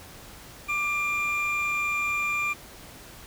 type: tone pair together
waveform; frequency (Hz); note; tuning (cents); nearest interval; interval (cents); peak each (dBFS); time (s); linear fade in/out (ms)
triangle; 1179 / 2390; D6 / D7; +6 / +30; octave; 1224; -29 / -24; 0.68-2.54; 20
effects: pink hiss -46 dBFS RMS until 3.26 s